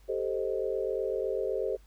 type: chord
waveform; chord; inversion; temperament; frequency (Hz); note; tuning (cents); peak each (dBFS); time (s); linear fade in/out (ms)
sine; A half-diminished seventh; third; equal; 392 / 440 / 523.3 / 622.3; G4 / A4 / C5 / Eb5; 0 / 0 / 0 / 0; -33 / -33 / -33 / -38; 0.08-1.77; 20
effects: added 50 Hz sine -53 dBFS peak until 1.86 s + pink hiss -65 dBFS RMS until 1.86 s